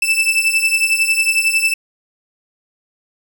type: beating tone pair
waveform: 40% pulse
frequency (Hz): 2637 / 2648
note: E7 / E7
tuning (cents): 0 / +7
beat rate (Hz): 11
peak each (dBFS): -15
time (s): 0.02-1.74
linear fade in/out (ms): 5
effects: none